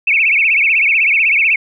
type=tone with vibrato; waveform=sine; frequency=2422 Hz; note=D#7; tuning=47 cents flat; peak=-9 dBFS; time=0.07-1.56 s; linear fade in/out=5 ms; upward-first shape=sine; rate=16 Hz; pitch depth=190 cents each way; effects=none